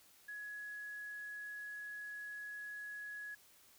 triangle tone, 1680 Hz, G#6, 19 cents sharp, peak -40 dBFS, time 0.28-3.35 s, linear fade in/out 10 ms, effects tanh soft clip ceiling -42 dBFS + white hiss -65 dBFS RMS until 3.78 s

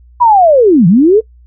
sine linear two-way sweep, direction down then up, 996 to 157.2 to 460 Hz, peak -3 dBFS, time 0.2-1.21 s, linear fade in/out 20 ms, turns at 0.87 s, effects noise-tail reverb RT60 0.1 s tail -22 dB re dry + added 60 Hz sine -38 dBFS peak until 1.46 s

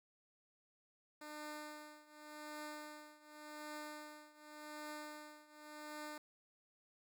10% pulse tone with tremolo, 301.3 Hz, D4, 44 cents sharp, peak -37 dBFS, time 1.21-6.18 s, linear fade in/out 5 ms, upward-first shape triangle, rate 0.88 Hz, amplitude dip 90%, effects none

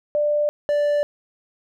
sine / triangle tone pair in turn, 592 / 585.5 Hz, D5 / D5, +14 / -5 cents, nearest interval unison, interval 19 cents, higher first, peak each -17 / -15 dBFS, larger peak second, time 0.15-0.49 / 0.69-1.03 s, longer neither, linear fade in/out 0 ms, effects none

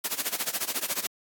white noise with tremolo, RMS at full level -27 dBFS, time 0.04-1.07 s, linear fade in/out 5 ms, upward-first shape sine, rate 14 Hz, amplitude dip 90%, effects high-pass 200 Hz 12 dB/octave + AAC 64 kbps

